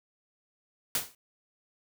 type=noise with exponential decay; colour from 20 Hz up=white; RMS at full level=-25 dBFS; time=0.95-1.15 s; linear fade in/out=2 ms; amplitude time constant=43 ms; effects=none